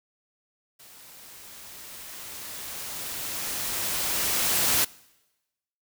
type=noise with level ramp; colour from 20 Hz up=white; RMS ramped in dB=-50 to -22 dBFS; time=0.79-4.85 s; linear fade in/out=10 ms; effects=noise-tail reverb RT60 1.0 s tail -23 dB re dry